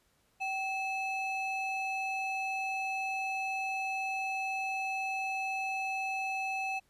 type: ring-modulated tone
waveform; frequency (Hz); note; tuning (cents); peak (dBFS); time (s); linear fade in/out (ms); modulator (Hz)
triangle; 1689; G#6; +29; -27; 0.4-6.8; 20; 919
effects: pink hiss -71 dBFS RMS until 6.89 s + resampled to 32000 Hz